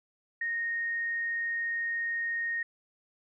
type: tone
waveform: sine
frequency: 1857 Hz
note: A#6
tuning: 7 cents flat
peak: -29 dBFS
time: 0.41-2.63 s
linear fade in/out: 5 ms
effects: none

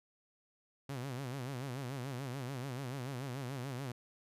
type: tone with vibrato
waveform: sawtooth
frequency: 130.81 Hz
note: C3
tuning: in tune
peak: -35 dBFS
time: 0.89-3.92 s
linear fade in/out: 5 ms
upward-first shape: sine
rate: 6.9 Hz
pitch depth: 140 cents each way
effects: resampled to 32000 Hz

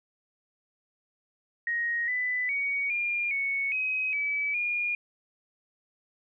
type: tone with pitch steps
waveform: sine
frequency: 1877 / 1995 / 2245 / 2407 / 2216 / 2531 / 2293 / 2426 Hz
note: A#6 / B6 / C#7 / D7 / C#7 / D#7 / D7 / D#7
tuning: +11 / +17 / +21 / +42 / -1 / +29 / -42 / -44 cents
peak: -26 dBFS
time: 1.67-4.95 s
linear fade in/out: 2 ms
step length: 410 ms
effects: none

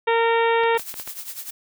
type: harmonic tone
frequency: 460 Hz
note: A#4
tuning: 23 cents flat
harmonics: 1 / 2 / 3 / 4 / 5 / 6 / 7 / 8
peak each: -19 / -21 / -29 / -27 / -30 / -33 / -37 / -37 dBFS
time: 0.07-0.78 s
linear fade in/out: 10 ms
type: clicks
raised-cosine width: 0.3 ms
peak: -19 dBFS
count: 6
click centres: 0.636 / 0.751 / 0.796 / 0.941 / 0.998 / 1.076 s
type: noise with tremolo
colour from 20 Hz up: blue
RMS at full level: -31 dBFS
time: 0.77-1.51 s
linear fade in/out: 10 ms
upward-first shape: triangle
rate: 10 Hz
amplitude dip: 80%
effects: none

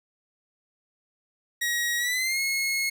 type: tone with pitch glide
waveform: sawtooth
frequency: 1900 to 2170 Hz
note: A#6 to C#7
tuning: +33 to -37 cents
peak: -21 dBFS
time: 1.61-2.9 s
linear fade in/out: 10 ms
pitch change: +230 cents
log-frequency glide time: 1.98-2.4 s
effects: none

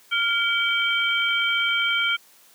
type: tone cluster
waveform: sine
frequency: 1401 / 2291 / 3146 Hz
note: F6 / D7 / G7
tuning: +5 / -44 / +6 cents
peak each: -24 dBFS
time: 0.11-2.17 s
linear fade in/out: 20 ms
effects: white hiss -54 dBFS RMS until 2.54 s + high-pass 200 Hz 12 dB/octave

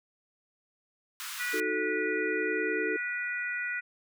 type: high-pass noise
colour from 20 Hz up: pink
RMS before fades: -39 dBFS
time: 1.2-1.6 s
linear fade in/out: 0 ms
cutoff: 1100 Hz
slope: 48 dB/octave
type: harmonic tone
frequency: 487.8 Hz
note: B4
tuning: 21 cents flat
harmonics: 3 / 4 / 5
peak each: -34 / -34 / -38 dBFS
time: 1.39-3.81 s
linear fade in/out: 20 ms
type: chord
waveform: sine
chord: D# diminished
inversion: none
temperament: equal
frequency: 311.1 / 370 / 440 Hz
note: D#4 / F#4 / A4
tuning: 0 / 0 / 0 cents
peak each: -35 / -35 / -32 dBFS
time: 1.53-2.97 s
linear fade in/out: 10 ms
effects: none

